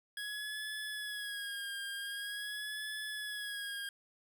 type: tone with vibrato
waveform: 25% pulse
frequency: 1661.2 Hz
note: G#6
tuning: in tune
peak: -35 dBFS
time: 0.17-3.89 s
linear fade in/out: 2 ms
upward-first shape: sine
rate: 0.45 Hz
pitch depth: 57 cents each way
effects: none